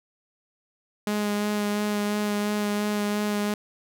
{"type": "tone with vibrato", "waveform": "sawtooth", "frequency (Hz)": 207.7, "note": "G#3", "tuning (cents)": 0, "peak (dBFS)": -20, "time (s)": [1.07, 3.54], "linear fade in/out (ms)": 2, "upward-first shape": "sine", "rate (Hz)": 2.9, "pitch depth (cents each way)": 14, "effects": []}